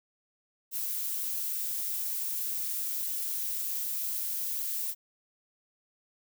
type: noise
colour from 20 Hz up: violet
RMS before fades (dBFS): -33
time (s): 0.71-4.95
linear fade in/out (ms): 50
effects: none